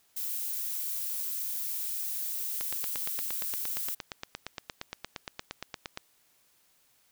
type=noise; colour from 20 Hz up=violet; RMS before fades=-34 dBFS; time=0.16-3.95 s; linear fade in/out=10 ms
type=click train; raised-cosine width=0.2 ms; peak=-18 dBFS; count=30; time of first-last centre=2.61-5.974 s; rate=8.62 Hz
effects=white hiss -67 dBFS RMS until 7.11 s